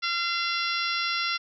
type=harmonic tone; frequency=686 Hz; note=F5; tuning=31 cents flat; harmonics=2 / 3 / 4 / 5 / 6 / 7 / 8; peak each=-30 / -32 / -33 / -34 / -35 / -35 / -36 dBFS; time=0.02-1.38 s; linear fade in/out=20 ms; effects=none